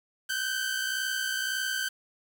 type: tone pair together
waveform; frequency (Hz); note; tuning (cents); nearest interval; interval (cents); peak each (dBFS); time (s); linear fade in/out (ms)
sawtooth; 1506.2 / 1568; F#6 / G6; +30 / 0; minor second; 70; -29 / -27; 0.29-1.89; 10
effects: 8-bit